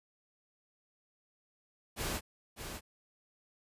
pink noise with echo, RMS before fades -36 dBFS, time 1.96-2.21 s, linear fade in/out 50 ms, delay 600 ms, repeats 1, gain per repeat -7 dB, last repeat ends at 2.81 s, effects resampled to 32000 Hz

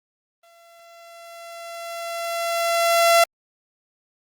sawtooth tone with exponential growth, 678 Hz, E5, 49 cents sharp, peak -8 dBFS, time 0.43-3.24 s, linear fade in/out 5 ms, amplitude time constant 610 ms, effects Opus 24 kbps

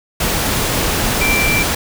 sine tone in noise, 2349 Hz, D7, in tune, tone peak -15 dBFS, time 1.21-1.63 s, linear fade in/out 5 ms, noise pink, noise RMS -17 dBFS, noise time 0.2-1.75 s, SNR -1 dB, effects none

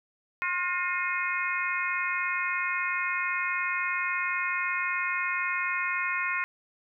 harmonic tone with a mistuned harmonic, 356.3 Hz, F4, 35 cents sharp, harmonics 3 / 4 / 5 / 6 / 7, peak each -33 / -33 / -33 / -33 / -33 dBFS, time 0.42-6.44 s, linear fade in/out 0 ms, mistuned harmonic 5, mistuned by +45 cents, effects none

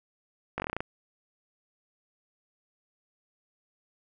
slowing click train, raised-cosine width 0.5 ms, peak -16 dBFS, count 9, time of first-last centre 0.58-0.805 s, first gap 19 ms, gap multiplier 1.11, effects none

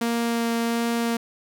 sawtooth tone with vibrato, 232.7 Hz, A#3, 3 cents flat, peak -18 dBFS, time 0.01-1.17 s, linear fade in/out 5 ms, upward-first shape sine, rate 1.4 Hz, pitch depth 8 cents each way, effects none

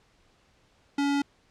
square tone, 282.9 Hz, C#4, 35 cents sharp, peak -24 dBFS, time 0.98-1.22 s, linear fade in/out 5 ms, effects pink hiss -64 dBFS RMS until 1.5 s + low-pass 6000 Hz 12 dB/octave

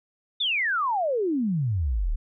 sine exponential sweep, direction down, 3667 to 32.91 Hz, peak -22 dBFS, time 0.4-2.16 s, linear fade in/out 10 ms, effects none

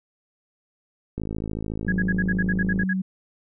click train, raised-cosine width 3 ms, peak -17 dBFS, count 90, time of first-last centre 1.18-2.834 s, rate 53.8 Hz
sine tone with pitch glide, 185 to 188.34 Hz, F#3 to F#3, 0 to +31 cents, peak -22 dBFS, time 1.87-3.02 s, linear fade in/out 10 ms, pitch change +31 cents, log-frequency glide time 2.47-2.75 s
sine tone bursts, 1661.2 Hz, G#6, in tune, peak -23 dBFS, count 11, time 1.88-2.932 s, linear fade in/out 5 ms, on 42 ms, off 59 ms
effects none

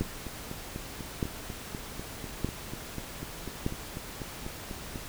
two click trains, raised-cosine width 3 ms, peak -24 / -15 dBFS, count 21 / 4, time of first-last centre 0.02-4.958 / 0.01-3.664 s, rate 4.05 / 0.821 Hz, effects pink hiss -42 dBFS RMS until 5.08 s

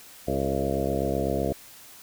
harmonic tone with a mistuned harmonic, 68 Hz, C#2, 33 cents flat, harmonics 1 / 2 / 3 / 4 / 5 / 6 / 7 / 8 / 9 / 10, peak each -33 / -33 / -33 / -33 / -33 / -33 / -33 / -33 / -33 / -33 dBFS, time 0.27-1.53 s, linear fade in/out 10 ms, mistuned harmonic 7, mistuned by -25 cents, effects white hiss -48 dBFS RMS until 2.02 s

